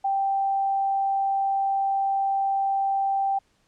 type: tone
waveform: sine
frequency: 784 Hz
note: G5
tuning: in tune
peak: -21 dBFS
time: 0.04-3.39 s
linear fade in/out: 10 ms
effects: pink hiss -66 dBFS RMS until 3.67 s + low-pass 8000 Hz 12 dB/octave